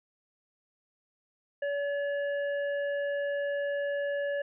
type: harmonic tone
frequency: 570 Hz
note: C#5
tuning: 48 cents sharp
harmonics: 1 / 3 / 5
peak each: -29 / -37 / -51 dBFS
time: 1.62-4.42 s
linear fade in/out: 5 ms
effects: none